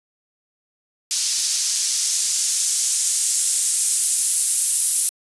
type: noise with band-pass filter sweep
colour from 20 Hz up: blue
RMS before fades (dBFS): -20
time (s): 1.11-5.09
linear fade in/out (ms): 0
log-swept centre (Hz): 5300 to 9900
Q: 1.6
effects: resampled to 24000 Hz